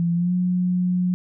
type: tone with pitch glide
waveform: sine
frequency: 170.5 to 180.43 Hz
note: F3 to F#3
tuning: -41 to -43 cents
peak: -18 dBFS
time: 0-1.14 s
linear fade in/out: 0 ms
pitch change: +98 cents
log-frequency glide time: 0.14-0.33 s
effects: none